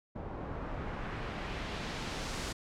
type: noise with low-pass filter sweep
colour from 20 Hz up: pink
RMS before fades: -39 dBFS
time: 0.15-2.53 s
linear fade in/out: 10 ms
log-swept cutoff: 770 to 7900 Hz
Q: 0.88
effects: none